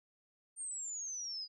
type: exponential sweep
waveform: sine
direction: down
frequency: 8870 to 4882 Hz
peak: -39 dBFS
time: 0.56-1.48 s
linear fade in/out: 50 ms
effects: none